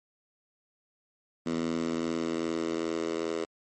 10% pulse tone with high-pass filter sweep, 82.5 Hz, E2, 2 cents sharp, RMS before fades -31 dBFS, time 1.46-3.45 s, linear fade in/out 5 ms, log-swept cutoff 230 to 400 Hz, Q 2.4, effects MP3 32 kbps

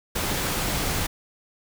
pink noise, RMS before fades -26 dBFS, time 0.15-1.07 s, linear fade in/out 10 ms, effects none

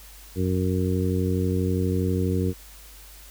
harmonic tone, 92.3 Hz, F#2, 4 cents flat, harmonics 1 / 2 / 3 / 4 / 5, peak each -24 / -27 / -29 / -30 / -31 dBFS, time 0.35-2.54 s, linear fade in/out 50 ms, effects added 50 Hz sine -46 dBFS peak until 3.3 s + white hiss -48 dBFS RMS until 3.3 s

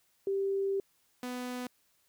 sine / sawtooth tone pair in turn, 392 / 248.8 Hz, G4 / B3, 0 / +13 cents, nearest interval minor sixth, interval 787 cents, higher first, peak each -28 / -32 dBFS, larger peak first, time 0.27-0.8 / 1.23-1.67 s, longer first, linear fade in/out 2 ms, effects white hiss -71 dBFS RMS until 2.08 s

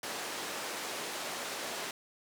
pink band-pass noise, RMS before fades -39 dBFS, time 0.03-1.91 s, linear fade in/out 2 ms, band 390 to 10000 Hz, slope 12 dB/octave, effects none

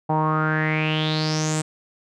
sawtooth tone with low-pass filter sweep, 155.56 Hz, D#3, in tune, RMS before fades -22 dBFS, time 0.09-1.62 s, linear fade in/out 10 ms, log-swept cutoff 830 to 8200 Hz, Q 7.1, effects none

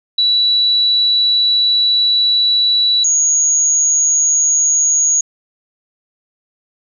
sine tone pair in turn, 3937 / 6673 Hz, B7 / G#8, -6 / +7 cents, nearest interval major sixth, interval 913 cents, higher second, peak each -10 dBFS, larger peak neither, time 0.18-3.04 / 3.04-5.21 s, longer first, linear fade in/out 5 ms, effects none

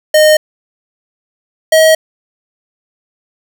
square tone pair in turn, 615 / 636 Hz, D#5 / D#5, -20 / +38 cents, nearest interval minor second, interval 58 cents, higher second, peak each -5 dBFS, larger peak neither, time 0.14-0.37 / 1.72-1.95 s, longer neither, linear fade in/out 5 ms, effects none

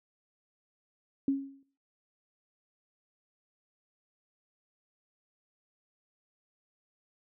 sine tone with exponential decay, 274.2 Hz, C#4, 19 cents flat, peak -22 dBFS, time 1.28-1.63 s, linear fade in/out 2 ms, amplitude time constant 76 ms, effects noise-tail reverb RT60 0.6 s tail -23 dB re dry

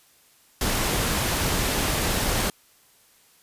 pink noise, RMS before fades -24 dBFS, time 0.61-2.5 s, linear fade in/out 2 ms, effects white hiss -58 dBFS RMS until 3.42 s + resampled to 32000 Hz

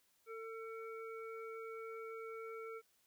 harmonic tone, 449.1 Hz, A4, 35 cents sharp, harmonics 1 / 3 / 5, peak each -46 / -51 / -56 dBFS, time 0.26-2.82 s, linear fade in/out 50 ms, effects white hiss -75 dBFS RMS until 3.06 s

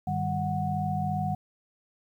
sine tone cluster, 98.9 / 153.3 / 196.2 / 737 Hz, G2 / D#3 / G3 / F#5, +16 / -25 / +2 / -7 cents, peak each -34 / -31 / -33 / -30 dBFS, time 0.07-1.35 s, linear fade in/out 5 ms, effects 10-bit

